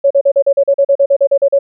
sine tone bursts, 557 Hz, C#5, 8 cents sharp, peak -6 dBFS, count 15, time 0.04-1.59 s, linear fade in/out 10 ms, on 66 ms, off 40 ms, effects none

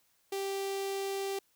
sawtooth tone with notch filter, 392 Hz, G4, in tune, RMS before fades -35 dBFS, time 0.32-1.39 s, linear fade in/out 5 ms, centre 1400 Hz, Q 1.2, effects white hiss -71 dBFS RMS until 1.55 s

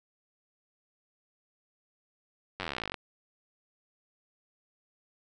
slowing click train, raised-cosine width 0.3 ms, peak -18 dBFS, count 23, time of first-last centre 2.6-2.942 s, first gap 10 ms, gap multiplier 1.04, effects none

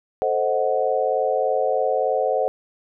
sine chord, A diminished seventh, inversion none, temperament equal, 440 / 523.3 / 622.3 / 740 Hz, A4 / C5 / Eb5 / Gb5, 0 / 0 / 0 / 0 cents, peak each -25 / -22 / -25 / -24 dBFS, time 0.22-2.48 s, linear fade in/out 0 ms, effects none

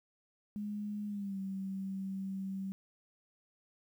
sine tone with pitch glide, 207.7 to 192.67 Hz, G#3 to G3, 0 to -30 cents, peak -36 dBFS, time 0.56-2.72 s, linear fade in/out 0 ms, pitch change -130 cents, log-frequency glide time 1.07-1.39 s, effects 11-bit

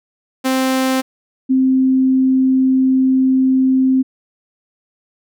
sawtooth / sine tone pair in turn, 261.7 / 261.7 Hz, C4 / C4, 0 / 0 cents, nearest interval unison, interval 0 cents, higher neither, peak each -10 dBFS, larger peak neither, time 0.44-1.02 / 1.49-4.03 s, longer second, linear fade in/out 20 ms, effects none

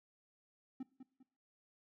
triangle tone with echo, 261.6 Hz, C4, in tune, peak -38 dBFS, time 0.8-0.83 s, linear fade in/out 5 ms, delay 200 ms, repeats 2, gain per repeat -9 dB, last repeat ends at 1.23 s, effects noise-tail reverb RT60 0.5 s tail -19 dB re dry

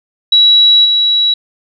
sine tone with level steps, 3900 Hz, B7, 23 cents flat, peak -4 / -8 dBFS, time 0.32-1.34 s, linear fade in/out 5 ms, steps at 0.84 s, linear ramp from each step 20 ms, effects none

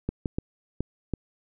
clicks, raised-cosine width 3 ms, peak -14 dBFS, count 5, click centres 0.09 / 0.258 / 0.385 / 0.806 / 1.137 s, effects none

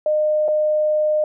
sine tone with dropouts, 610 Hz, D#5, 34 cents flat, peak -15 dBFS, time 0.06-1.24 s, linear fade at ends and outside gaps 2 ms, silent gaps 0.481-0.485 s, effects none

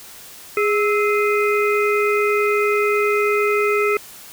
harmonic tone with a mistuned harmonic, 414.5 Hz, G#4, 3 cents flat, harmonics 1 / 3 / 5 / 6, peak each -17 / -22 / -24 / -25 dBFS, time 0.57-3.97 s, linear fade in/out 2 ms, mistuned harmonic 3, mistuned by +84 cents, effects white hiss -40 dBFS RMS until 4.32 s

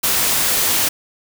white noise, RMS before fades -17 dBFS, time 0.03-0.89 s, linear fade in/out 10 ms, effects none

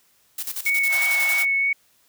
blue noise with tremolo, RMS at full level -28 dBFS, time 0.38-1.45 s, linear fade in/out 5 ms, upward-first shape square, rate 11 Hz, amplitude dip 75%
sine tone with vibrato, 2217 Hz, C#7, in tune, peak -18 dBFS, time 0.66-1.73 s, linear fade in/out 5 ms, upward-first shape sine, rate 3.1 Hz, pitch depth 10 cents each way
pink high-pass noise, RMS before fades -32 dBFS, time 0.88-1.46 s, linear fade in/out 50 ms, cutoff 620 Hz, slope 96 dB/octave
effects white hiss -61 dBFS RMS until 2.08 s

